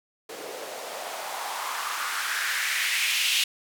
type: noise with band-pass filter sweep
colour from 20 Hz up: blue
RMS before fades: -29 dBFS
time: 0.29-3.44 s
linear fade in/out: 5 ms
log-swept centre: 410 to 3000 Hz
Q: 2.9
effects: none